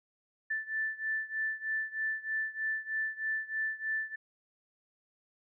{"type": "beating tone pair", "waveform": "sine", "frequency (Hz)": [1760, 1763.2], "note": ["A6", "A6"], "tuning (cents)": [0, 3], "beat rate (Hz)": 3.2, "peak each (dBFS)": [-34, -36], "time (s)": [0.5, 4.16], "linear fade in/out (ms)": 10, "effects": []}